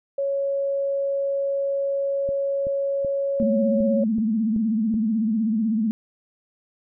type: tone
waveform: sine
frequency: 554.4 Hz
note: C#5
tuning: in tune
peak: -21 dBFS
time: 0.18-4.04 s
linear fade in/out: 5 ms
type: click train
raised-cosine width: 3 ms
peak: -23 dBFS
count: 8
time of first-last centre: 2.29-4.942 s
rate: 2.64 Hz
type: tone with vibrato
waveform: sine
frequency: 220 Hz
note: A3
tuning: in tune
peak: -19 dBFS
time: 3.4-5.91 s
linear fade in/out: 0 ms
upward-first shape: sine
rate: 16 Hz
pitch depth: 100 cents each way
effects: none